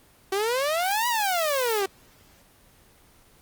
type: exponential two-way sweep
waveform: sawtooth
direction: up then down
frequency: 377.6 to 987.8 to 377.6 Hz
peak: -19 dBFS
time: 0.32-1.86 s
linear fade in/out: 5 ms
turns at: 1.08 s
type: noise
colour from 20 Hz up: violet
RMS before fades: -35 dBFS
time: 0.81-1.83 s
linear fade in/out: 50 ms
effects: pink hiss -56 dBFS RMS until 3.41 s + Opus 24 kbps